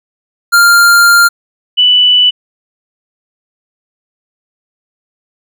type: tone pair in turn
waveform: square / sine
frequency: 1396.9 / 2974 Hz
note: F6 / F#7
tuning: 0 / +8 cents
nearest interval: octave + minor second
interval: 1308 cents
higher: second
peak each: -4 dBFS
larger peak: neither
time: 0.52-1.29 / 1.77-2.31 s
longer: first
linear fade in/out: 20 ms
effects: none